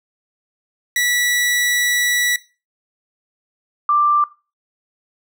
sawtooth / sine tone pair in turn, 1950 / 1180.6 Hz, B6 / D6, -23 / +9 cents, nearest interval major sixth, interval 868 cents, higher first, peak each -12 dBFS, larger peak neither, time 0.96-2.36 / 3.89-4.24 s, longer first, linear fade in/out 2 ms, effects noise-tail reverb RT60 0.3 s tail -18 dB re dry

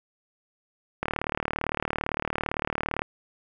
click train, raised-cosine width 0.5 ms, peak -11 dBFS, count 76, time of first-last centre 1.03-3.019 s, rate 37.7 Hz, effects none

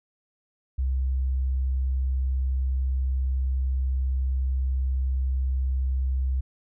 sine tone, 65.3 Hz, C2, 3 cents flat, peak -22 dBFS, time 0.78-6.41 s, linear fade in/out 10 ms, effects none

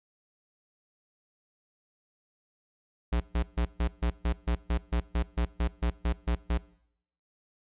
square tone bursts, 59 Hz, A#1, 22 cents sharp, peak -25 dBFS, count 16, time 3.12-6.58 s, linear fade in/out 10 ms, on 85 ms, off 140 ms, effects noise-tail reverb RT60 0.7 s tail -21 dB re dry + resampled to 8000 Hz

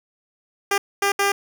10% pulse tone bursts at uneven times, 400 Hz, G4, 35 cents sharp, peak -9 dBFS, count 3, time 0.71-0.78 / 1.02-1.12 / 1.19-1.32 s, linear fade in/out 5 ms, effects none

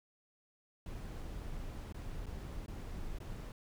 brown noise with dropouts, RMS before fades -43 dBFS, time 0.86-3.52 s, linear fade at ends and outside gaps 2 ms, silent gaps 1.926-1.944 / 2.259-2.266 / 2.662-2.681 / 3.186-3.202 s, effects none

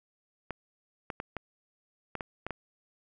clicks, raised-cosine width 0.5 ms, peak -20 dBFS, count 8, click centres 0.507 / 1.102 / 1.201 / 1.367 / 2.153 / 2.208 / 2.466 / 2.507 s, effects none

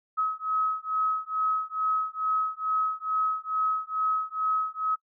sine beating tone pair, 1277 / 1279.3 Hz, D#6 / D#6, +45 / +48 cents, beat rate 2.3 Hz, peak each -28 dBFS, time 0.17-4.96 s, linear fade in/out 20 ms, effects noise-tail reverb RT60 0.1 s tail -25 dB re dry

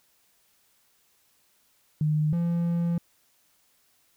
sine / triangle tone pair in turn, 152.5 / 170.63 Hz, D#3 / F3, -34 / -40 cents, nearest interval major second, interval 194 cents, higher second, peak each -21 dBFS, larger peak neither, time 2.01-2.33 / 2.33-2.98 s, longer second, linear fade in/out 2 ms, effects white hiss -66 dBFS RMS until 4.16 s

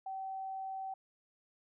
sine tone, 768 Hz, G5, 36 cents flat, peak -38 dBFS, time 0.06-0.94 s, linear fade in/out 5 ms, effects none

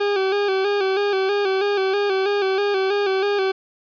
40% pulse tone with vibrato, 394.8 Hz, G4, 12 cents sharp, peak -17 dBFS, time 0-3.52 s, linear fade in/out 10 ms, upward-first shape square, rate 3.1 Hz, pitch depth 54 cents each way, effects resampled to 11025 Hz + 8-bit

